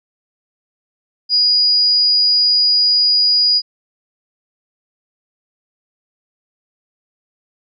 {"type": "tone", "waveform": "sine", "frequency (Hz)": 4899, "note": "D#8", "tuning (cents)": -28, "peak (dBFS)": -10, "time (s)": [1.29, 3.62], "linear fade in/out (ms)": 50, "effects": []}